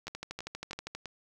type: two click trains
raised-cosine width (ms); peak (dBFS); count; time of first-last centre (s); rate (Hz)
0.2; -22 / -21; 4 / 12; 0.08-1.057 / 0.07-0.95; 3.07 / 12.5
effects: 9-bit